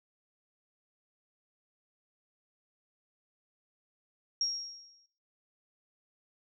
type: tone with exponential decay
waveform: sine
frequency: 5588 Hz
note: F8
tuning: in tune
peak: -26 dBFS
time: 4.41-5.06 s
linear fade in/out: 2 ms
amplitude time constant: 140 ms
effects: noise-tail reverb RT60 0.6 s tail -18 dB re dry